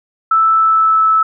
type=tone with pitch glide; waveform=sine; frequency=1318 to 1307.4 Hz; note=E6 to E6; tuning=-1 to -15 cents; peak=-8 dBFS; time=0.31-1.23 s; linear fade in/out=5 ms; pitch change=-14 cents; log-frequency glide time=0.54-1.03 s; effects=none